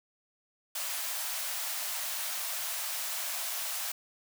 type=high-pass noise; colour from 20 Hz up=white; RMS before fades=-35 dBFS; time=0.75-3.92 s; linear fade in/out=5 ms; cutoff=580 Hz; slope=96 dB/octave; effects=none